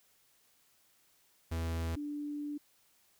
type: tone pair in turn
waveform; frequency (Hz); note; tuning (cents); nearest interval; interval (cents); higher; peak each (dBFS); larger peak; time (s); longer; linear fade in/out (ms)
45% pulse / sine; 82.41 / 293.1; E2 / D4; 0 / -3; octave + minor seventh; 2197; second; -33 / -36; first; 1.51-1.96 / 1.96-2.58; second; 10
effects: white hiss -69 dBFS RMS until 3.19 s